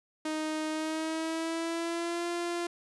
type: tone with pitch glide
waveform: sawtooth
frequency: 311.1 to 345.2 Hz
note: D#4 to F4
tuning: 0 to -20 cents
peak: -27 dBFS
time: 0.25-2.67 s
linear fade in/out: 5 ms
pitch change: +180 cents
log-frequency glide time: 0.7-2.28 s
effects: resampled to 24000 Hz